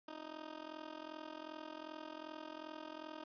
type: tone with amplitude modulation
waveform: 15% pulse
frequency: 311.1 Hz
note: D#4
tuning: in tune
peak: -37 dBFS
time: 0.08-3.24 s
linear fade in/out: 5 ms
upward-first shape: sine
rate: 42.6 Hz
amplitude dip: 85%
effects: resampled to 11025 Hz + 12-bit